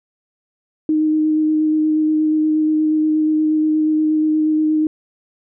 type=tone with vibrato; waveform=sine; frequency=309.6 Hz; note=D#4; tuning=9 cents flat; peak=-13 dBFS; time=0.89-4.87 s; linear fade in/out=2 ms; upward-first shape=square; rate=8.4 Hz; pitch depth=9 cents each way; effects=none